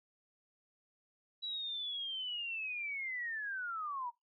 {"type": "linear sweep", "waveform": "sine", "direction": "down", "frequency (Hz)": [3931, 932.3], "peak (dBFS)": -37, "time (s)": [1.42, 4.11], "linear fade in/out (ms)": 20, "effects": ["noise-tail reverb RT60 0.2 s tail -24 dB re dry"]}